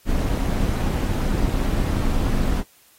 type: noise with amplitude modulation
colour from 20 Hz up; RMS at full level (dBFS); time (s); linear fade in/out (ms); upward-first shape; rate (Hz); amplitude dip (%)
brown; -18; 0.05-2.64; 50; sine; 232; 65
effects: white hiss -55 dBFS RMS until 2.98 s + AAC 48 kbps